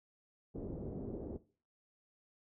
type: low-pass noise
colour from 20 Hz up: white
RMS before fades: -43 dBFS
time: 0.54-1.38 s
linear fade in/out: 20 ms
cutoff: 430 Hz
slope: 24 dB/octave
effects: noise-tail reverb RT60 0.4 s tail -18 dB re dry